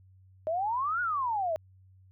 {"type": "exponential two-way sweep", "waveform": "sine", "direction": "up then down", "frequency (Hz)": [614, 1475, 614], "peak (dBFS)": -27, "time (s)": [0.47, 1.56], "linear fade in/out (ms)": 0, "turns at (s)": 1.01, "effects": ["added 94 Hz sine -55 dBFS peak until 2.11 s"]}